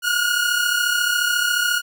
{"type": "tone pair together", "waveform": "sawtooth", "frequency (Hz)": [1425.8, 1460], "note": ["F6", "F#6"], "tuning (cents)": [35, -24], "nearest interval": "unison", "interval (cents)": 41, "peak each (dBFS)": -17, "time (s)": [0.02, 1.82], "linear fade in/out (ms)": 50, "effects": []}